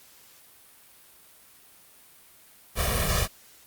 pink noise with comb filter, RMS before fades -25 dBFS, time 2.75-3.28 s, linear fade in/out 50 ms, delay 1.7 ms, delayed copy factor +0.85, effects white hiss -54 dBFS RMS until 3.66 s + Opus 48 kbps

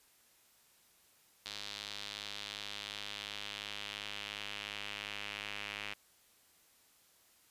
square tone with band-pass filter sweep, 51.4 Hz, G#1, 17 cents flat, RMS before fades -44 dBFS, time 1.45-5.94 s, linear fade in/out 10 ms, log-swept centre 4000 to 2600 Hz, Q 2.5, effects white hiss -67 dBFS RMS until 7.5 s + resampled to 32000 Hz

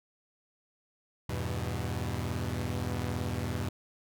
sawtooth chord, E minor, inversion none, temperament equal with one note detuned, 82.41 / 100.06 / 123.47 Hz, E2 / G2 / B2, 0 / +36 / 0 cents, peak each -32 dBFS, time 1.29-3.69 s, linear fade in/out 5 ms, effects none

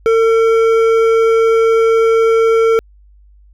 triangle tone with hard clipping, 452 Hz, A4, 47 cents sharp, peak -10 dBFS, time 0.06-2.79 s, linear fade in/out 0 ms, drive 13 dB, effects added 50 Hz sine -42 dBFS peak until 3.53 s

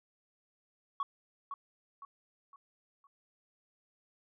sine tone with echo, 1117 Hz, C#6, 13 cents sharp, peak -29 dBFS, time 1-1.03 s, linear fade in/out 2 ms, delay 510 ms, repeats 4, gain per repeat -8 dB, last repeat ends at 3.07 s, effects tanh soft clip ceiling -29 dBFS

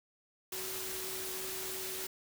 sine tone in noise, 376.1 Hz, F#4, 28 cents sharp, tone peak -45 dBFS, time 0.52-2.07 s, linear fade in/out 5 ms, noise white, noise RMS -40 dBFS, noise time 0.52-2.07 s, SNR -8 dB, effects none

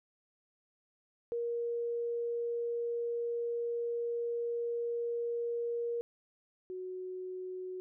sine tone pair in turn, 471.2 / 369.3 Hz, A#4 / F#4, +19 / -3 cents, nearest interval major third, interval 422 cents, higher first, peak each -32 / -38 dBFS, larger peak first, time 1.32-6.01 / 6.7-7.8 s, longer first, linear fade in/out 0 ms, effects none

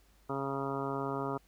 harmonic tone, 137.3 Hz, C#3, 16 cents flat, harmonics 1 / 2 / 3 / 4 / 5 / 6 / 7 / 8 / 9 / 10, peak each -41 / -39 / -38 / -44 / -42 / -47 / -41 / -48 / -41 / -49 dBFS, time 0.29-1.38 s, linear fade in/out 10 ms, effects added 50 Hz sine -64 dBFS peak until 1.47 s + pink hiss -68 dBFS RMS until 1.47 s

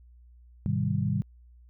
sine chord, Ab major seventh, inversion none, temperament equal with one note detuned, 103.83 / 127.97 / 155.56 / 196 Hz, Ab2 / C3 / Eb3 / G3, 0 / -38 / 0 / 0 cents, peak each -30 dBFS, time 0.66-1.22 s, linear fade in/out 0 ms, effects added 60 Hz sine -51 dBFS peak until 1.69 s

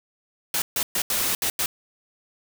white noise bursts at uneven times, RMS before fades -24 dBFS, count 6, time 0.54-0.62 / 0.76-0.83 / 0.95-1.02 / 1.1-1.35 / 1.42-1.5 / 1.59-1.66 s, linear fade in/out 2 ms, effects none

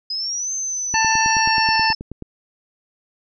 sine exponential two-way sweep, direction up then down, 5000 to 6272 to 5260 Hz, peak -22 dBFS, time 0.1-1.95 s, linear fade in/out 5 ms, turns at 0.52 s
click train, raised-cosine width 3 ms, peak -18 dBFS, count 13, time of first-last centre 0.94-2.223 s, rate 9.35 Hz
harmonic tone, 889 Hz, A5, 18 cents sharp, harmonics 1 / 2 / 3 / 5, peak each -18 / -21 / -23 / -25 dBFS, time 0.94-1.93 s, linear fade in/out 5 ms
effects none

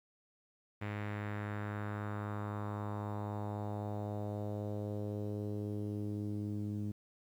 sawtooth tone with low-pass filter sweep, 103.83 Hz, G#2, in tune, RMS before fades -39 dBFS, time 0.81-6.92 s, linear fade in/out 10 ms, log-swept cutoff 2200 to 260 Hz, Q 2.3, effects 11-bit

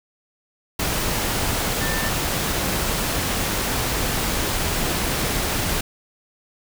sine tone in noise, 1785 Hz, A6, 24 cents sharp, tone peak -28 dBFS, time 1.81-2.09 s, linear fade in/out 5 ms, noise pink, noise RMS -23 dBFS, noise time 0.79-5.81 s, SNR -8 dB, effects none

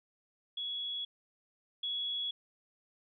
sine tone pair in turn, 3362 / 3362 Hz, G#7 / G#7, +20 / +20 cents, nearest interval unison, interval 0 cents, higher neither, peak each -35 / -33 dBFS, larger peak second, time 0.57-1.05 / 1.83-2.31 s, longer neither, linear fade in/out 5 ms, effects none

